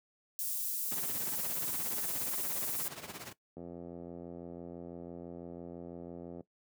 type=high-pass noise; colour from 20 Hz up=white; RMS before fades=-36 dBFS; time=0.39-2.88 s; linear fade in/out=0 ms; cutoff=9000 Hz; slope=12 dB/octave
type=noise with tremolo; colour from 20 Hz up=pink; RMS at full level=-41 dBFS; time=0.91-3.33 s; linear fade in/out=10 ms; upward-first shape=triangle; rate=17 Hz; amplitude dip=80%
type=click train; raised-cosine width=2 ms; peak=-31 dBFS; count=245; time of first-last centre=3.57-6.407 s; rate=86 Hz
effects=noise-tail reverb RT60 0.1 s tail -17 dB re dry + high-pass 150 Hz 12 dB/octave